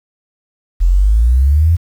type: exponential sweep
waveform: sine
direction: up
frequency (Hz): 41.2 to 87.31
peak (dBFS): -7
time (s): 0.8-1.77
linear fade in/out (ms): 20
effects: 7-bit